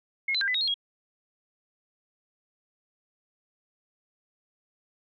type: tone with pitch steps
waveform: sine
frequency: 2161 / 4037 / 1598 / 2004 / 3769 / 4224 / 3300 Hz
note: C#7 / B7 / G6 / B6 / A#7 / C8 / G#7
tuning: -45 / +37 / +33 / +25 / +18 / +16 / -12 cents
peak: -24 dBFS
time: 0.28-0.742 s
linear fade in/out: 5 ms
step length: 66 ms
effects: none